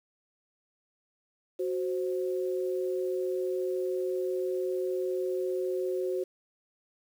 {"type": "tone pair together", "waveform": "sine", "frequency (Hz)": [370, 524.7], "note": ["F#4", "C5"], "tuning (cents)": [0, 5], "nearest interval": "tritone", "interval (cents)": 605, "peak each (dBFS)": [-29, -34], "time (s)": [1.59, 6.24], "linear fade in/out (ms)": 10, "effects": ["9-bit"]}